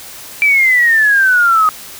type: exponential sweep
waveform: sine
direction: down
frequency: 2347 to 1244.5 Hz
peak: -7 dBFS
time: 0.42-1.69 s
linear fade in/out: 0 ms
effects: white hiss -32 dBFS RMS until 1.99 s

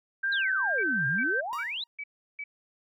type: tone with vibrato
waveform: sine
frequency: 1568 Hz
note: G6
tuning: in tune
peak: -25 dBFS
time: 0.23-1.41 s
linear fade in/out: 10 ms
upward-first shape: sine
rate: 2.6 Hz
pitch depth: 36 cents each way
type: exponential two-way sweep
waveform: sine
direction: down then up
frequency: 4111 to 127.3 to 4111 Hz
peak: -31 dBFS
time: 0.32-1.84 s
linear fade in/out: 5 ms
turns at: 1.07 s
type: tone bursts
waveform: sine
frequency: 2289 Hz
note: D7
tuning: 45 cents flat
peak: -34 dBFS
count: 5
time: 0.78-2.44 s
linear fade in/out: 5 ms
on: 52 ms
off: 350 ms
type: tone with exponential decay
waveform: 45% pulse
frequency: 943 Hz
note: A#5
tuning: 20 cents sharp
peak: -34 dBFS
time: 1.53-1.87 s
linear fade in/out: 0 ms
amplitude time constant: 72 ms
effects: none

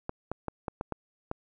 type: clicks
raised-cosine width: 1 ms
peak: -18 dBFS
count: 7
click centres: 0.094 / 0.316 / 0.483 / 0.682 / 0.811 / 0.923 / 1.314 s
effects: none

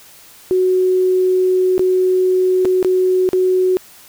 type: tone with dropouts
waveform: sine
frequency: 370 Hz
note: F#4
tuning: in tune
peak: -11 dBFS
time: 0.51-3.77 s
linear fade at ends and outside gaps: 0 ms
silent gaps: 1.78-1.794 / 2.649-2.654 / 2.828-2.847 / 3.29-3.332 s
effects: white hiss -43 dBFS RMS until 4.08 s

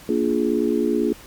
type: chord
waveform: sine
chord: Bb dominant seventh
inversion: none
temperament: just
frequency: 233.1 / 291.4 / 349.6 / 419.5 Hz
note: Bb3 / D4 / F4 / Ab4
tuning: 0 / -13 / +2 / +17 cents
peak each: -23 dBFS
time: 0.09-1.13 s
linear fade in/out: 2 ms
effects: pink hiss -44 dBFS RMS until 1.26 s + MP3 96 kbps

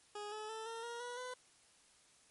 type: tone with pitch steps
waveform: 20% pulse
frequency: 415.3 / 428.7 / 442.5 / 456.8 / 471.6 / 486.8 / 502.5 Hz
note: G#4 / A4 / A4 / A#4 / A#4 / B4 / B4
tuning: 0 / -45 / +10 / -35 / +20 / -25 / +30 cents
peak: -38 dBFS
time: 0.15-1.34 s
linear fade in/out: 5 ms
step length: 170 ms
effects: white hiss -67 dBFS RMS until 2.3 s + MP3 48 kbps

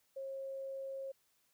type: tone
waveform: sine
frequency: 540 Hz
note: C#5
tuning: 45 cents flat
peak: -40 dBFS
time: 0.16-1.12 s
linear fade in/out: 10 ms
effects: white hiss -75 dBFS RMS until 1.53 s

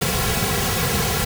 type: noise with comb filter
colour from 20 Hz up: pink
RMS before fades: -21 dBFS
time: 0.01-1.25 s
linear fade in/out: 10 ms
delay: 3.3 ms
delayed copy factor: -1
effects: none

